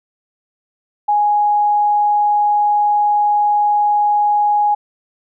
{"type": "tone", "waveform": "sine", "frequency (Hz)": 830.6, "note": "G#5", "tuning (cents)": 0, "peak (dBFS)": -11, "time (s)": [1.08, 4.75], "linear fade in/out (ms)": 10, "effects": []}